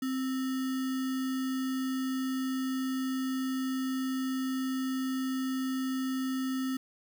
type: tone with sample-and-hold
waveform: sine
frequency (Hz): 261.6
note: C4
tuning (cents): 0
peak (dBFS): -29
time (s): 0.02-6.77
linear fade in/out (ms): 5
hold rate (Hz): 1575
effects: none